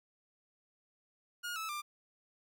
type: tone with pitch steps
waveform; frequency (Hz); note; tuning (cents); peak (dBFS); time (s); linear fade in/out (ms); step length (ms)
sawtooth; 1432 / 1305.6 / 1190.3; F6 / E6 / D6; +43 / -17 / +23; -34; 1.43-1.82; 20; 130
effects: none